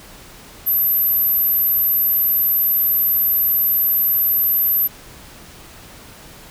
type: tone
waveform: sine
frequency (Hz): 12160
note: F#9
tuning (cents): +46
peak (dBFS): -13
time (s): 0.66-4.88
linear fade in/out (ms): 20
effects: tanh soft clip ceiling -9 dBFS + pink hiss -41 dBFS RMS until 6.5 s